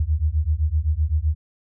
sine beating tone pair, 73.42 / 81.22 Hz, D2 / E2, 0 / -25 cents, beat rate 7.8 Hz, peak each -21 dBFS, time 0-1.35 s, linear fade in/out 5 ms, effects none

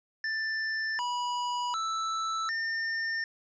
square tone with pitch steps, 1770 / 976 / 1319 / 1810 Hz, A6 / B5 / E6 / A6, +10 / -21 / +1 / +48 cents, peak -30 dBFS, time 0.24-3.24 s, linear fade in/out 2 ms, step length 750 ms, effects resampled to 16000 Hz

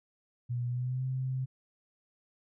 sine tone with pitch glide, 121.6 to 130.33 Hz, B2 to C3, -26 to -6 cents, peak -30 dBFS, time 0.49-1.46 s, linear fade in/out 20 ms, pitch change +120 cents, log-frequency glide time 0.67-1.04 s, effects none

